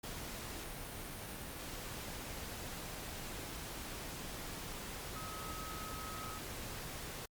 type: tone in noise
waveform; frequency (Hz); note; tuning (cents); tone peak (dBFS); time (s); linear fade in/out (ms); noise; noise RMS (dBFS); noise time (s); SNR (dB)
sine; 1275; D#6; +42; -47; 5.15-6.39; 10; pink; -45; 0.03-7.26; -5
effects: Opus 48 kbps